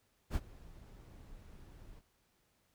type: noise with ADSR envelope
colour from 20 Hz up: brown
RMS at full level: -31 dBFS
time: 0.3-2.02 s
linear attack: 55 ms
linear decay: 43 ms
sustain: -23 dB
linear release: 41 ms
effects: pink hiss -75 dBFS RMS until 2.74 s